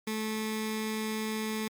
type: tone with notch filter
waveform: 15% pulse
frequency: 217.8 Hz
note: A3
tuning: 17 cents flat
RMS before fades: -33 dBFS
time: 0.07-1.68 s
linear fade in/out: 5 ms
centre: 650 Hz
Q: 0.97
effects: MP3 96 kbps